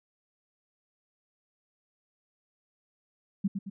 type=tone with echo; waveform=sine; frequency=196 Hz; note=G3; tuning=in tune; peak=-23 dBFS; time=3.44-3.48 s; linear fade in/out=10 ms; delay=110 ms; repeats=2; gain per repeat=-6 dB; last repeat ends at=3.7 s; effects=none